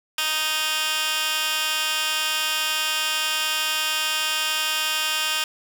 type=tone with high-pass filter; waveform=15% pulse; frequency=311.1 Hz; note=D#4; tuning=in tune; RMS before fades=-24 dBFS; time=0.18-5.44 s; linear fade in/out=2 ms; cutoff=2200 Hz; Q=1.6; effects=none